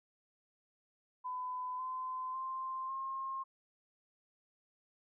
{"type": "tone with pitch steps", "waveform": "sine", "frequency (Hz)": [1006, 1026.5, 1047.5, 1068.9], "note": ["B5", "C6", "C6", "C6"], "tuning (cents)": [32, -33, 2, 37], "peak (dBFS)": -37, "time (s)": [1.24, 3.44], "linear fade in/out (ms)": 20, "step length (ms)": 550, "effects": []}